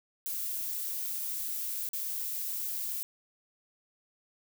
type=noise with dropouts; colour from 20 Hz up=violet; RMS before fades=-35 dBFS; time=0.26-3.03 s; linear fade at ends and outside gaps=0 ms; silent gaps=1.889-1.933 s; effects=none